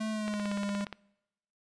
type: tone with pitch glide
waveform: square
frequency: 217.8 to 202 Hz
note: A3 to G#3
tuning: -17 to -48 cents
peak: -32 dBFS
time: 0-0.85 s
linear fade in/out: 10 ms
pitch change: -131 cents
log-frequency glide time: 0.1-0.54 s
type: click train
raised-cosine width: 0.3 ms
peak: -22 dBFS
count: 12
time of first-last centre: 0.28-0.927 s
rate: 17 Hz
effects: noise-tail reverb RT60 0.9 s tail -24 dB re dry + resampled to 22050 Hz